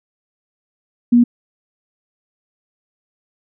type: tone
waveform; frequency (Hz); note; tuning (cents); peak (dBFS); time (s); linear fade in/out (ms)
sine; 240; B3; -49; -7; 1.12-1.24; 10
effects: none